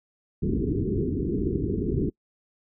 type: low-pass noise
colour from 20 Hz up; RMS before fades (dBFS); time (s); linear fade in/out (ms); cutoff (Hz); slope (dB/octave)
white; -26; 0.42-2.1; 10; 420; 96
effects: noise-tail reverb RT60 0.1 s tail -26 dB re dry